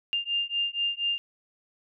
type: beating tone pair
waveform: sine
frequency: 2800 / 2804.2 Hz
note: F7 / F7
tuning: +4 / +6 cents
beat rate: 4.2 Hz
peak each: -29 dBFS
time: 0.13-1.18 s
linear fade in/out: 0 ms
effects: none